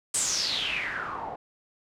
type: noise with low-pass filter sweep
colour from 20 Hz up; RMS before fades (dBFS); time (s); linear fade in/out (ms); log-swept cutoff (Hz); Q
white; -30; 0.14-1.36; 5; 8800 to 710; 6.6
effects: none